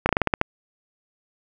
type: slowing click train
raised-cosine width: 0.5 ms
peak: -3 dBFS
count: 8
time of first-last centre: 0.06-0.414 s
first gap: 31 ms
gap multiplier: 1.16
effects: none